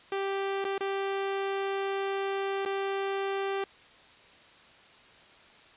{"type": "tone with dropouts", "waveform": "sawtooth", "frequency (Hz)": 392, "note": "G4", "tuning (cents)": 0, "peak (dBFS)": -25, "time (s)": [0.12, 3.64], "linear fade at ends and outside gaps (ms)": 2, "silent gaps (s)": [[0.643, 0.65], [0.78, 0.807], [2.652, 2.659]], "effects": ["white hiss -55 dBFS RMS until 5.76 s", "resampled to 8000 Hz"]}